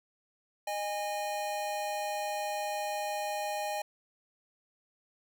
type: tone pair together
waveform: square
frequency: 614.3 / 820 Hz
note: D#5 / G#5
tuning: -22 / -22 cents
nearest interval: perfect fourth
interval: 500 cents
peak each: -37 / -35 dBFS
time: 0.67-3.82 s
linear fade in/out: 5 ms
effects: none